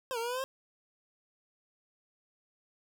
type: exponential two-way sweep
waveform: 25% pulse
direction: down then up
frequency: 540 to 450.4 to 540 Hz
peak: -29 dBFS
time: 0.11-0.44 s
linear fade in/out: 0 ms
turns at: 0.18 s
effects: none